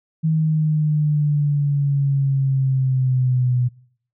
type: exponential sweep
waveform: sine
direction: down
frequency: 159.6 to 123.47 Hz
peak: -15 dBFS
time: 0.23-3.69 s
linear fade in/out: 20 ms
effects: noise-tail reverb RT60 0.6 s tail -24 dB re dry